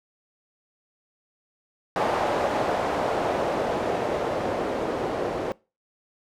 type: noise with low-pass filter sweep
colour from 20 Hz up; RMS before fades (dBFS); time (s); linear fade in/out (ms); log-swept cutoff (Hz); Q
blue; -26; 1.96-5.52; 0; 710 to 470; 1.6
effects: noise-tail reverb RT60 0.3 s tail -23 dB re dry